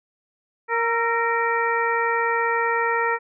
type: harmonic tone with a mistuned harmonic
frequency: 465.1 Hz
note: A#4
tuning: 4 cents flat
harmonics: 1 / 2 / 3 / 4 / 5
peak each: -25 / -24 / -26 / -25 / -31 dBFS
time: 0.68-3.19 s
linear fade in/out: 50 ms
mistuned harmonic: 3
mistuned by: -52 cents
effects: none